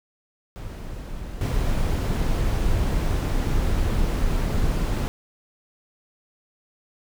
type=noise with level steps; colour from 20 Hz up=brown; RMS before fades=-33 / -22 dBFS; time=0.56-5.08 s; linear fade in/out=0 ms; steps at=1.41 s; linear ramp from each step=2 ms; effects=none